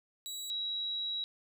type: tone pair in turn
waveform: 25% pulse / sine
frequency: 3900 / 3873 Hz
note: B7 / B7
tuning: -23 / -35 cents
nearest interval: unison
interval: 12 cents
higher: first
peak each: -35 / -33 dBFS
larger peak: second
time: 0.26-0.5 / 0.5-1.24 s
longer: second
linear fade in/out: 0 ms
effects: none